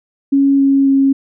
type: tone with pitch steps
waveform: sine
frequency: 276.5 / 274.4 / 272.4 Hz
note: C#4 / C#4 / C#4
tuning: -4 / -17 / -30 cents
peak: -8 dBFS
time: 0.32-1.13 s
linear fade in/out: 10 ms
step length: 270 ms
effects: none